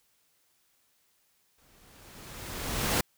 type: noise with exponential growth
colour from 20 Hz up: pink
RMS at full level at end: -25 dBFS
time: 1.58-3.01 s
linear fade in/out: 5 ms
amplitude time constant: 310 ms
effects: white hiss -70 dBFS RMS until 3.17 s